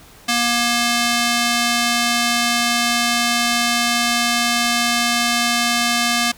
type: tone with band-pass filter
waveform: square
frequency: 237.6 Hz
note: A#3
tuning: 33 cents sharp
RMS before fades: -18 dBFS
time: 0.28-6.32 s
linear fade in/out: 10 ms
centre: 4500 Hz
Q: 0.55
effects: pink hiss -45 dBFS RMS until 6.37 s